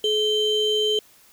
triangle ring-modulated tone, 1767 Hz, A6, 7 cents sharp, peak -14 dBFS, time 0.04-0.99 s, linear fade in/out 2 ms, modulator 1340 Hz, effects white hiss -54 dBFS RMS until 1.32 s

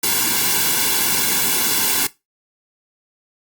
white noise with comb filter, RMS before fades -18 dBFS, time 0.03-2.07 s, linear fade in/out 5 ms, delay 1.6 ms, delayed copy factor -0.9, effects noise-tail reverb RT60 0.2 s tail -18 dB re dry + Opus 48 kbps

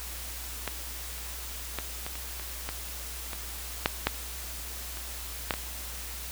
clicks, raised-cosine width 0.3 ms, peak -14 / -15 / -18 / -25 / -23 / -17 / -19 / -6 / -7 / -25 / -9 / -15 dBFS, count 12, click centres 0.677 / 1.787 / 2.065 / 2.155 / 2.397 / 2.69 / 3.332 / 3.859 / 4.07 / 4.972 / 5.508 / 5.539 s, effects added 60 Hz sine -41 dBFS peak until 6.31 s + white hiss -40 dBFS RMS until 6.31 s

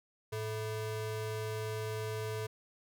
square ring-modulated tone, 272.6 Hz, C#4, 29 cents flat, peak -33 dBFS, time 0.32-2.47 s, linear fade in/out 10 ms, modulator 163 Hz, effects none

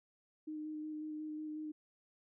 sine tone with vibrato, 307 Hz, D#4, 23 cents flat, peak -40 dBFS, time 0.47-1.72 s, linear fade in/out 10 ms, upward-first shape square, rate 5.5 Hz, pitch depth 11 cents each way, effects none

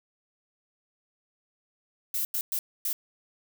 violet noise bursts at uneven times, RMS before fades -29 dBFS, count 4, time 2.14-2.25 / 2.34-2.41 / 2.52-2.59 / 2.85-2.93 s, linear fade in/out 2 ms, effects none

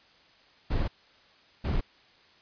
brown noise bursts at uneven times, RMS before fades -27 dBFS, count 2, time 0.7-0.88 / 1.64-1.81 s, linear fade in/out 10 ms, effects white hiss -59 dBFS RMS until 2.41 s + resampled to 11025 Hz

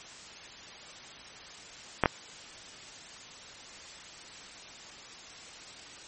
clicks, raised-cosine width 0.5 ms, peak -6 dBFS, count 2, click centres 2.037 / 2.058 s, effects white hiss -47 dBFS RMS until 6.07 s + MP3 32 kbps

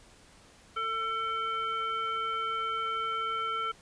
harmonic tone with a mistuned harmonic, 448.1 Hz, A4, 32 cents sharp, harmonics 1 / 3 / 5 / 7, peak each -42 / -30 / -42 / -41 dBFS, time 0.76-3.72 s, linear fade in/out 10 ms, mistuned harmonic 7, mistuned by -31 cents, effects pink hiss -57 dBFS RMS until 3.81 s + resampled to 22050 Hz

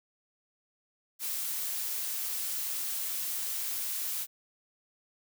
blue noise, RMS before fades -34 dBFS, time 1.19-4.27 s, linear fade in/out 50 ms, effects none

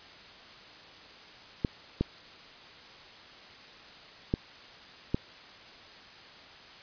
clicks, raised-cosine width 3 ms, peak -13 dBFS, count 4, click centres 1.648 / 2.01 / 4.339 / 5.145 s, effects white hiss -50 dBFS RMS until 6.82 s + resampled to 11025 Hz

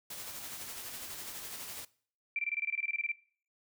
white noise with tremolo, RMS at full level -42 dBFS, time 0.1-1.85 s, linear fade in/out 5 ms, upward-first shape sine, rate 12 Hz, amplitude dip 35%
sine tone bursts, 2349 Hz, D7, in tune, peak -30 dBFS, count 15, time 2.36-3.117 s, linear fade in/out 2 ms, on 29 ms, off 23 ms
effects noise-tail reverb RT60 0.5 s tail -21 dB re dry

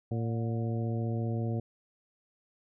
harmonic tone with a mistuned harmonic, 114.4 Hz, A#2, 32 cents flat, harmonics 1 / 2 / 3 / 4 / 5 / 6, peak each -30 / -36 / -40 / -42 / -44 / -46 dBFS, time 0.11-1.6 s, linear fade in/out 5 ms, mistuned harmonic 6, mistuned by +86 cents, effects none

